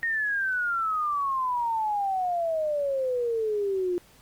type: exponential sweep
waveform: sine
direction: down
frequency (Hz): 1864.7 to 349.2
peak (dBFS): -24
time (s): 0.03-3.98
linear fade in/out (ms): 0
effects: pink hiss -56 dBFS RMS until 4.21 s + Opus 32 kbps